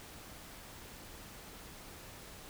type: silence
effects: pink hiss -51 dBFS RMS until 2.49 s